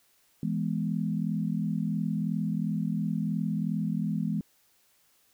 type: chord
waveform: sine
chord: E major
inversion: none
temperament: equal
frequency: 164.81 / 207.7 / 246.9 Hz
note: E3 / G#3 / B3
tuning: 0 / 0 / 0 cents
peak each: -30 / -30 / -34 dBFS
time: 0.43-4.41 s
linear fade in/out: 2 ms
effects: white hiss -66 dBFS RMS until 5.33 s